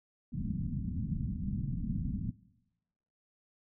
white low-pass noise, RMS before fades -35 dBFS, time 0.32-2.31 s, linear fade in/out 10 ms, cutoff 230 Hz, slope 48 dB/octave, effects noise-tail reverb RT60 1.0 s tail -21 dB re dry

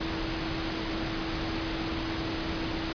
sine tone in noise, 325.7 Hz, E4, 21 cents flat, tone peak -34 dBFS, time 0-2.93 s, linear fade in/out 10 ms, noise pink, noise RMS -33 dBFS, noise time 0-2.93 s, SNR -4 dB, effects resampled to 11025 Hz

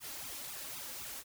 white noise with flanger, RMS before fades -44 dBFS, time 0-1.24 s, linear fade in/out 50 ms, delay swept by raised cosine 0.81 to 3.71 ms, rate 3.9 Hz, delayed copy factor +0.9, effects none

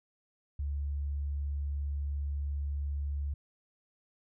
sine tone, 71.4 Hz, D2, 48 cents flat, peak -31 dBFS, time 0.59-3.34 s, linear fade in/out 5 ms, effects none

